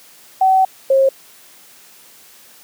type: tone pair in turn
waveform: sine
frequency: 760 / 537.4 Hz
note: F#5 / C5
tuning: +46 / +46 cents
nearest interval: tritone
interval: 600 cents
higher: first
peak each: -9 dBFS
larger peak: neither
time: 0.41-0.65 / 0.9-1.09 s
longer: first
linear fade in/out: 5 ms
effects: white hiss -45 dBFS RMS until 2.63 s + high-pass 150 Hz 12 dB/octave